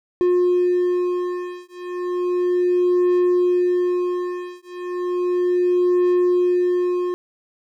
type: beating tone pair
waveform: triangle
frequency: 357.5 / 357.84 Hz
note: F4 / F4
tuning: +41 / +42 cents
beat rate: 0.34 Hz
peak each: -18 dBFS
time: 0.21-7.14 s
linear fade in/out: 0 ms
effects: none